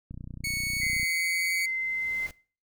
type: click train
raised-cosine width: 5 ms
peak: -27 dBFS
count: 29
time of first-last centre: 0.11-1.031 s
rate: 30.4 Hz
type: tone with pitch glide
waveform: sawtooth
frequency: 2217 to 2247 Hz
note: C#7 to C#7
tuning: 0 to +23 cents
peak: -25 dBFS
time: 0.44-1.66 s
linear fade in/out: 5 ms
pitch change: +23 cents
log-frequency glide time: 0.61-1.53 s
type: tone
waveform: sine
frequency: 2069 Hz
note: C7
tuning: 20 cents flat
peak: -27 dBFS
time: 0.81-2.27 s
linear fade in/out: 10 ms
type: noise with exponential growth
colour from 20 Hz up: pink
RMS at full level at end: -45 dBFS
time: 1.02-2.31 s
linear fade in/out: 1 ms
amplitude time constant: 280 ms
effects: noise-tail reverb RT60 0.4 s tail -21 dB re dry